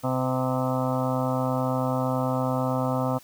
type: harmonic tone with a mistuned harmonic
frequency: 129 Hz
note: C3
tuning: 24 cents flat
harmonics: 1 / 2 / 4 / 5 / 6 / 7 / 8 / 9 / 10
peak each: -28 / -28 / -30 / -32 / -34 / -35 / -36 / -37 / -37 dBFS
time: 0.03-3.19 s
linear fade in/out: 20 ms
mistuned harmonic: 9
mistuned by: +25 cents
effects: white hiss -52 dBFS RMS until 3.23 s